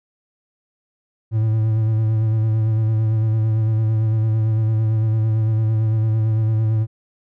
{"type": "tone with vibrato", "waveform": "triangle", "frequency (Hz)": 110, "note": "A2", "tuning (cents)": 0, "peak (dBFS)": -13, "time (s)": [1.31, 6.87], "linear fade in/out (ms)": 50, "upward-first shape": "sine", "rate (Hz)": 8.9, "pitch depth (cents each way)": 30, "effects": []}